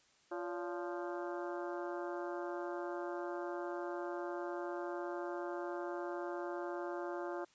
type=harmonic tone with a mistuned harmonic; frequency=174.61 Hz; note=F3; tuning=in tune; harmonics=2 / 3 / 4 / 5 / 6 / 7 / 8 / 9; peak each=-41 / -45 / -47 / -49 / -51 / -52 / -53 / -54 dBFS; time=0.31-7.45 s; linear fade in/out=10 ms; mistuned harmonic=3; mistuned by=+140 cents; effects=white hiss -69 dBFS RMS until 7.54 s + resampled to 16000 Hz